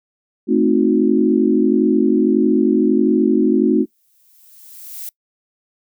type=chord; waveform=sine; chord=A diminished seventh; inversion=none; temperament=equal with one note detuned; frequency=220 / 261.6 / 311.1 / 363.8 Hz; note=A3 / C4 / Eb4 / Gb4; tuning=0 / 0 / 0 / -29 cents; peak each=-17 dBFS; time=0.47-3.86 s; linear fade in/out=50 ms
type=noise with exponential growth; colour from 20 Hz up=violet; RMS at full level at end=-28 dBFS; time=3.8-5.09 s; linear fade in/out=2 ms; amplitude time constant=280 ms
effects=noise-tail reverb RT60 0.1 s tail -24 dB re dry